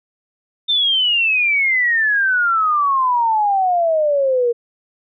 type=exponential sweep; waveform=sine; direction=down; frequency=3615 to 466.2 Hz; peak=-13 dBFS; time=0.68-4.53 s; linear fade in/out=20 ms; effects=none